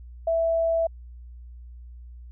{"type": "tone", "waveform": "sine", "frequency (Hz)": 660, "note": "E5", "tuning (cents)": 2, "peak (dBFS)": -20, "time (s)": [0.27, 0.87], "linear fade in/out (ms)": 5, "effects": ["added 60 Hz sine -40 dBFS peak until 2.31 s"]}